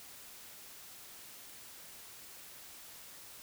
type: silence
effects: white hiss -52 dBFS RMS until 3.42 s